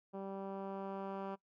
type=tone with low-pass filter sweep; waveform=10% pulse; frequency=194.8 Hz; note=G3; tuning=11 cents flat; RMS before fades=-43 dBFS; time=0.13-1.36 s; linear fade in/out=20 ms; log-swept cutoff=690 to 1400 Hz; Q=0.78; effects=noise-tail reverb RT60 0.1 s tail -21 dB re dry